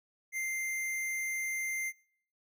square tone, 2092 Hz, C7, 1 cent flat, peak -33 dBFS, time 0.32-1.93 s, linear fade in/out 50 ms, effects noise-tail reverb RT60 0.6 s tail -24 dB re dry

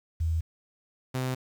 sine / sawtooth tone pair in turn, 81.2 / 128.9 Hz, E2 / C3, -26 / -26 cents, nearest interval minor sixth, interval 800 cents, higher second, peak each -24 dBFS, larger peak neither, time 0.2-0.41 / 1.14-1.35 s, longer neither, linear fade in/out 10 ms, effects 9-bit

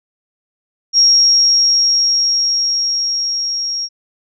sine tone with level ramp, 5588 Hz, F8, in tune, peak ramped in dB -6 to -18 dBFS, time 0.93-3.89 s, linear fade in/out 50 ms, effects none

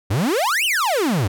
45% pulse exponential two-way sweep, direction up then down, 86.6 to 3136 to 86.6 Hz, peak -17 dBFS, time 0.1-1.28 s, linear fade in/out 10 ms, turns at 0.65 s, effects none

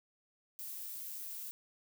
violet noise, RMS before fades -44 dBFS, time 0.59-1.51 s, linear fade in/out 0 ms, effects none

